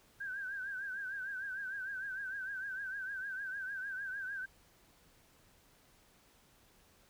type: tone with vibrato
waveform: sine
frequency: 1568 Hz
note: G6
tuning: in tune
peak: -38 dBFS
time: 0.2-4.46 s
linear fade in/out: 10 ms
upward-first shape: triangle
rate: 6.6 Hz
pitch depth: 99 cents each way
effects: pink hiss -66 dBFS RMS until 7.09 s